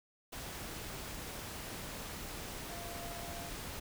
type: tone in noise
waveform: sine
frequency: 689 Hz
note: F5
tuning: 24 cents flat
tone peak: -47 dBFS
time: 2.69-3.5 s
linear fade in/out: 10 ms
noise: pink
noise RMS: -44 dBFS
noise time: 0.32-3.8 s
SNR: -6 dB
effects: none